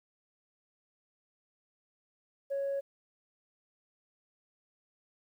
sine tone, 554.4 Hz, C#5, in tune, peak -29 dBFS, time 2.5-2.81 s, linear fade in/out 20 ms, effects tanh soft clip ceiling -28 dBFS + 11-bit

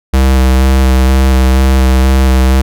square tone with vibrato, 65.41 Hz, C2, in tune, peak -6 dBFS, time 0.13-2.62 s, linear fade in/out 10 ms, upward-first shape square, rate 2.1 Hz, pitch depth 14 cents each way, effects none

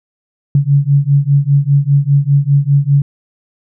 sine beating tone pair, 138.9 / 143.9 Hz, C#3 / D3, +4 / -35 cents, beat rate 5 Hz, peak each -11 dBFS, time 0.55-3.02 s, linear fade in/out 2 ms, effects none

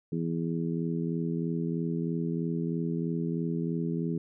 harmonic tone, 83.1 Hz, E2, 15 cents sharp, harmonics 2 / 3 / 4 / 5, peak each -30 / -34 / -36 / -38 dBFS, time 0.12-4.18 s, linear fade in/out 5 ms, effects none

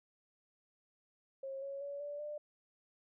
sine tone with pitch steps, 540 / 553.3 / 566.8 / 580.8 / 595 Hz, C#5 / C#5 / C#5 / D5 / D5, -45 / -3 / +38 / -19 / +22 cents, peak -40 dBFS, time 1.43-2.38 s, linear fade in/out 5 ms, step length 190 ms, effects none

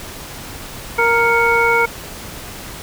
harmonic tone with a mistuned harmonic, 466.2 Hz, A#4, in tune, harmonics 1 / 2 / 3 / 5, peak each -17 / -17 / -17 / -17 dBFS, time 0.98-1.86 s, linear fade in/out 10 ms, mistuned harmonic 5, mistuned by -85 cents, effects pink hiss -32 dBFS RMS until 2.82 s

